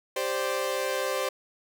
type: chord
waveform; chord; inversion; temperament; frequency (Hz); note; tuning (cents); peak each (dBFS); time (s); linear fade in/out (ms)
sawtooth; G suspended fourth; none; equal; 392 / 523.3 / 587.3; G4 / C5 / D5; 0 / 0 / 0; -30 / -25 / -29; 0.16-1.29; 5
effects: none